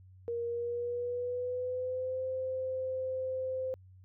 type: tone with pitch glide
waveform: sine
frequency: 470.3 to 518.8 Hz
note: A#4 to C5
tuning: +15 to -15 cents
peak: -32 dBFS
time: 0.28-3.74 s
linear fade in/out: 0 ms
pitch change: +170 cents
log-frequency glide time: 0.45-2.25 s
effects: added 93 Hz sine -53 dBFS peak until 4.04 s